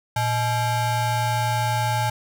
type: ring-modulated tone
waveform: square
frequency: 370 Hz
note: F#4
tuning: in tune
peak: -18 dBFS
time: 0.16-2.1 s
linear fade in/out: 5 ms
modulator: 486 Hz
effects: none